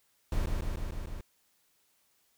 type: noise with echo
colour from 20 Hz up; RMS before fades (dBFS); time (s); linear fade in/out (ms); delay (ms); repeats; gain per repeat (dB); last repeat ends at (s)
brown; -29; 0.32-0.46; 2; 150; 5; -2; 1.21
effects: white hiss -71 dBFS RMS until 2.37 s